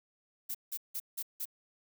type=noise bursts; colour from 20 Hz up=violet; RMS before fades=-37 dBFS; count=5; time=0.49-1.455 s; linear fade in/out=10 ms; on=57 ms; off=170 ms; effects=none